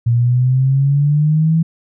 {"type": "exponential sweep", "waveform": "sine", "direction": "up", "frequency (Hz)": [116.54, 164.81], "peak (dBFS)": -10, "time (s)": [0.06, 1.63], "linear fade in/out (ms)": 10, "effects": []}